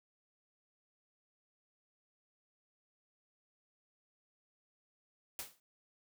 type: noise with exponential decay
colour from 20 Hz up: white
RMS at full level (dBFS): -39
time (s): 5.39-5.6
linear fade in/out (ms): 1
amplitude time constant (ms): 44
effects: none